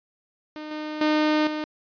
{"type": "tone with level steps", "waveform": "sawtooth", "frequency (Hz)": 305.5, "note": "D#4", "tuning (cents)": -32, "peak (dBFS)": [-30, -26, -15, -23], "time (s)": [0.56, 1.64], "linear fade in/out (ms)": 0, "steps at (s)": [0.71, 1.01, 1.47], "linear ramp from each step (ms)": 2, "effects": ["resampled to 11025 Hz"]}